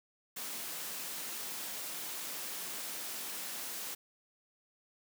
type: high-pass noise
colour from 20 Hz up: white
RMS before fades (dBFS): -41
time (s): 0.36-3.95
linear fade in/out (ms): 10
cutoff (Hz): 160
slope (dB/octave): 24
effects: none